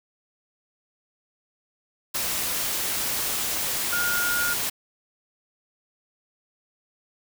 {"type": "tone in noise", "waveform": "sine", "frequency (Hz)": 1424, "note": "F6", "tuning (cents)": 33, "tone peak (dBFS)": -24, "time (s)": [3.92, 4.54], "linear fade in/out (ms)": 10, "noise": "white", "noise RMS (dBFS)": -27, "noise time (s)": [2.14, 4.7], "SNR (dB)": 0, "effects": []}